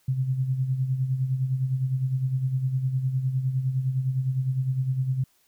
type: tone with tremolo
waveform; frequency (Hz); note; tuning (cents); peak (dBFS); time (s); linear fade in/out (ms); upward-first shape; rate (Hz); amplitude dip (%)
sine; 130.81; C3; 0; -20; 0.08-5.24; 5; sine; 9.8; 60
effects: white hiss -65 dBFS RMS until 5.47 s